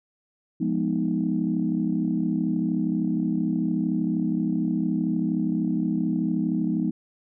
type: chord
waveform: sine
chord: F half-diminished seventh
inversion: none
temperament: equal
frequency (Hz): 174.61 / 207.7 / 246.9 / 311.1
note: F3 / Ab3 / Cb4 / Eb4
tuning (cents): 0 / 0 / 0 / 0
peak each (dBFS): -27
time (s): 0.6-6.91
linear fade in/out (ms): 10
effects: tanh soft clip ceiling -12 dBFS